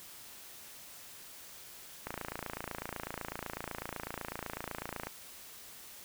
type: click train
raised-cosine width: 0.5 ms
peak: -22 dBFS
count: 85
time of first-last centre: 2.07-5.07 s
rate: 28 Hz
effects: white hiss -51 dBFS RMS until 6.04 s